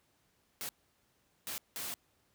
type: noise bursts at uneven times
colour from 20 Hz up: white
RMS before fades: -40 dBFS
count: 3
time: 0.61-0.69 / 1.47-1.58 / 1.76-1.94 s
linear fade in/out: 0 ms
effects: pink hiss -73 dBFS RMS until 2.34 s + high-pass 60 Hz 12 dB/octave